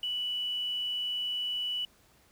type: tone with quantisation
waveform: sine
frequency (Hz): 2960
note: F#7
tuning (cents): 0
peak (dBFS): -30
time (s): 0.03-1.85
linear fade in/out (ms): 2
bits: 9
effects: pink hiss -63 dBFS RMS until 2.31 s